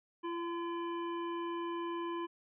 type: harmonic tone with a mistuned harmonic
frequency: 340.9 Hz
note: F4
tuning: 42 cents flat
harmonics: 1 / 3 / 5 / 7 / 9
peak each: -37 / -40 / -53 / -56 / -54 dBFS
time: 0.23-2.27 s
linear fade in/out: 20 ms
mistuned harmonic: 9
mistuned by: -32 cents
effects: none